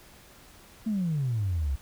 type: exponential sweep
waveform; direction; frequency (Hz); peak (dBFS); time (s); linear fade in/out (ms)
sine; down; 228.1 to 64; -24; 0.86-1.76; 10
effects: tanh soft clip ceiling -21 dBFS + pink hiss -53 dBFS RMS until 1.81 s